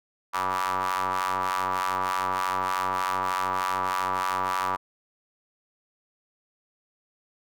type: ring-modulated tone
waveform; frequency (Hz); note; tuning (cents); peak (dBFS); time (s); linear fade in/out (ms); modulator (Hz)
sawtooth; 92.9; F#2; +7; -18; 0.33-4.77; 20; 1070
effects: none